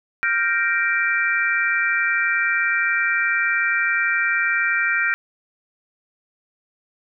sine chord, G minor seventh, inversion third, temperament equal, 1396.9 / 1568 / 1864.7 / 2349 Hz, F6 / G6 / Bb6 / D7, 0 / 0 / 0 / 0 cents, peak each -23 dBFS, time 0.23-5.14 s, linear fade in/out 0 ms, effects none

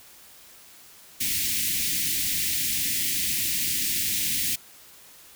white band-stop noise, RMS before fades -26 dBFS, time 1.2-4.56 s, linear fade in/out 10 ms, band 330 to 1900 Hz, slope 48 dB/octave, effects white hiss -50 dBFS RMS until 5.35 s

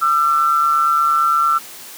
sine tone pair together, 1200 / 1348.7 Hz, D6 / E6, +37 / +39 cents, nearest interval major second, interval 202 cents, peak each -19 / -13 dBFS, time 0.01-1.59 s, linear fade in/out 20 ms, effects white hiss -36 dBFS RMS until 1.97 s + high-pass 150 Hz 12 dB/octave

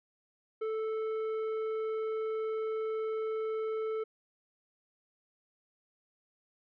sine tone with tanh clipping, 439.1 Hz, A4, 4 cents flat, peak -33 dBFS, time 0.61-4.04 s, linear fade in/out 10 ms, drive 9 dB, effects none

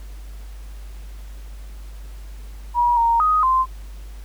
sine tone with pitch steps, 960 / 929 / 1250 / 1040 Hz, B5 / A#5 / D#6 / C6, -49 / -6 / +8 / -11 cents, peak -14 dBFS, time 2.74-3.66 s, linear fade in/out 50 ms, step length 230 ms, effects added 50 Hz sine -33 dBFS peak until 4.24 s + pink hiss -50 dBFS RMS until 4.24 s

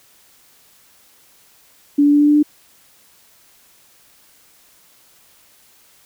sine tone with pitch steps, 288.2 / 290 / 291.9 / 293.7 / 295.6 / 297.5 Hz, D4 / D4 / D4 / D4 / D4 / D4, -33 / -22 / -10 / 0 / +11 / +22 cents, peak -9 dBFS, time 1.98-2.43 s, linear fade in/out 10 ms, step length 75 ms, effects white hiss -52 dBFS RMS until 6.05 s

